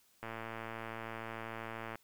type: click train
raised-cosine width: 0.5 ms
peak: -27 dBFS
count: 196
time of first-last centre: 0.23-1.956 s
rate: 113 Hz
effects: white hiss -69 dBFS RMS until 2.03 s